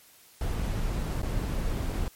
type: noise with dropouts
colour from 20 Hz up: brown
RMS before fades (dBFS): -29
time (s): 0.41-2.08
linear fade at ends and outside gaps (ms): 1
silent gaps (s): 1.218-1.23
effects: white hiss -56 dBFS RMS until 2.15 s + MP3 64 kbps